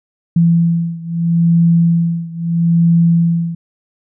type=beating tone pair; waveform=sine; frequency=168.1 / 168.87 Hz; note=E3 / E3; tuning=+34 / +42 cents; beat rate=0.77 Hz; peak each=-12 / -14 dBFS; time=0.36-3.55 s; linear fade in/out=5 ms; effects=none